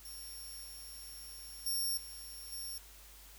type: tone with level steps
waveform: 5% pulse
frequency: 5510 Hz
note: F8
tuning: 24 cents flat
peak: -40 / -42 / -27 / -41 / -35 dBFS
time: 0.05-2.78 s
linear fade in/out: 2 ms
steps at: 0.64 / 1.66 / 1.97 / 2.52 s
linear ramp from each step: 5 ms
effects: added 50 Hz sine -57 dBFS peak until 3.38 s + white hiss -57 dBFS RMS until 3.38 s